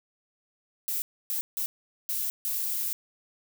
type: noise bursts at uneven times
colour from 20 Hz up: violet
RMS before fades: -30 dBFS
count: 5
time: 0.88-1.02 / 1.3-1.41 / 1.57-1.66 / 2.09-2.3 / 2.45-2.93 s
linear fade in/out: 0 ms
effects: none